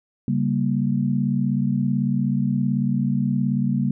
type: chord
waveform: sine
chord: G diminished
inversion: second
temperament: equal with one note detuned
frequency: 138.59 / 196 / 234.6 Hz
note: Db3 / G3 / Bb3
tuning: 0 / 0 / +11 cents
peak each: -23 dBFS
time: 0.28-3.91 s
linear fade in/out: 2 ms
effects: none